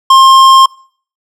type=tone with tanh clipping; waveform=triangle; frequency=1063 Hz; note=C6; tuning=27 cents sharp; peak=-3 dBFS; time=0.1-0.66 s; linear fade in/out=5 ms; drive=18 dB; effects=noise-tail reverb RT60 0.5 s tail -25 dB re dry